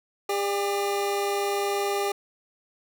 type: tone pair together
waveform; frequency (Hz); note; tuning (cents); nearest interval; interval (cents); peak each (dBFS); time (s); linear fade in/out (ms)
25% pulse; 402.1 / 593; G4 / D5; +44 / +17; perfect fifth; 673; -21 / -31; 0.29-2.12; 5
effects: none